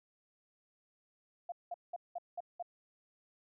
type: tone bursts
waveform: sine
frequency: 699 Hz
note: F5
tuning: 1 cent sharp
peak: -37 dBFS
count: 6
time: 1.49-2.626 s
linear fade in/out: 5 ms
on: 31 ms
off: 190 ms
effects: none